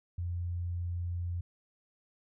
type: tone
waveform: sine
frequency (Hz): 87.31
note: F2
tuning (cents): 0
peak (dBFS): -32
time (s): 0.18-1.41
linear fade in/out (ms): 5
effects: none